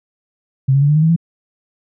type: tone with pitch steps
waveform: sine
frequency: 133.5 / 138.61 / 143.91 / 149.42 / 155.13 / 161.07 / 167.23 Hz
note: C3 / C#3 / D3 / D3 / D#3 / E3 / E3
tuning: +35 / 0 / -35 / +30 / -5 / -40 / +25 cents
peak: -9 dBFS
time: 0.68-1.163 s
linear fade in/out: 10 ms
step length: 69 ms
effects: none